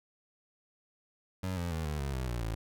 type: tone with pitch steps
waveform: 25% pulse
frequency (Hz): 93.5 / 86.74 / 80.46 / 74.64 / 69.24 / 64.23 / 59.59 / 55.28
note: F#2 / F2 / E2 / D2 / C#2 / C2 / A#1 / A1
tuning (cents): +19 / -11 / -41 / +29 / -1 / -31 / +39 / +9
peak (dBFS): -29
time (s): 1.43-2.55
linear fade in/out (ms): 5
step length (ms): 140
effects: none